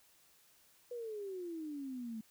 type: exponential sweep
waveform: sine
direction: down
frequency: 493.9 to 216.2 Hz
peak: -40 dBFS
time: 0.91-2.21 s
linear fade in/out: 5 ms
effects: white hiss -67 dBFS RMS until 2.3 s